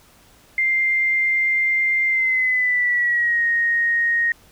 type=tone with pitch glide; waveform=sine; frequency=2097 to 1868.2 Hz; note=C7 to A#6; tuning=+3 to +3 cents; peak=-16 dBFS; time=0.58-4.32 s; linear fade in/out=2 ms; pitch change=-200 cents; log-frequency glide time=2.07-3.45 s; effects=pink hiss -52 dBFS RMS until 4.51 s